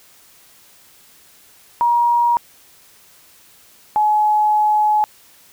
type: tone pair in turn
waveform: sine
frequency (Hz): 950 / 848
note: A#5 / G#5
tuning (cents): +33 / +36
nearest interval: major second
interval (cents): 197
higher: first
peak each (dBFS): -12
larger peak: neither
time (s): 1.81-2.37 / 3.96-5.04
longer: second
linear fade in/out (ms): 0
effects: white hiss -49 dBFS RMS until 5.52 s